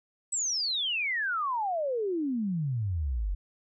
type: exponential sweep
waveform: sine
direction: down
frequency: 8030 to 43.65 Hz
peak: -27 dBFS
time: 0.32-3.35 s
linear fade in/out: 10 ms
effects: none